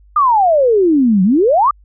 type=exponential two-way sweep; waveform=sine; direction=down then up; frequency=1244.5 to 179.6 to 1244.5 Hz; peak=-8 dBFS; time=0.16-1.71 s; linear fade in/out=5 ms; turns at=1.23 s; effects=added 50 Hz sine -43 dBFS peak until 1.84 s